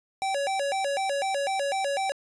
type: tone with vibrato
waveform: square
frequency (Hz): 659.3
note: E5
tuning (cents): 0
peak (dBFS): -26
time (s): 0.22-2.12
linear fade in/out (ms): 0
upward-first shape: square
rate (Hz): 4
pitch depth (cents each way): 280
effects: resampled to 24000 Hz + 11-bit